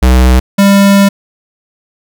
square tone pair in turn, 63.3 / 198.66 Hz, B1 / G3, +43 / +23 cents, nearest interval octave + minor sixth, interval 1980 cents, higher second, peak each -4 dBFS, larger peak neither, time 0.02-0.4 / 0.58-1.09 s, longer second, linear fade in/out 10 ms, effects none

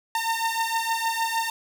sawtooth beating tone pair, 906 / 912.5 Hz, A#5 / A#5, -50 / -37 cents, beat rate 6.5 Hz, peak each -23 dBFS, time 0.15-1.5 s, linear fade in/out 2 ms, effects 8-bit

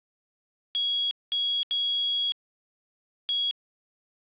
sine tone bursts at uneven times, 3322 Hz, G#7, in tune, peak -23 dBFS, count 4, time 0.75-1.11 / 1.32-1.63 / 1.71-2.32 / 3.29-3.51 s, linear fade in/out 0 ms, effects resampled to 8000 Hz + 10-bit

